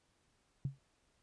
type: tone with exponential decay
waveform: sine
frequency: 136.8 Hz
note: C#3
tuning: 23 cents flat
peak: -30 dBFS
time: 0.65-0.79 s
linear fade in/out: 2 ms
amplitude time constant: 29 ms
effects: pink hiss -75 dBFS RMS until 1.22 s + resampled to 22050 Hz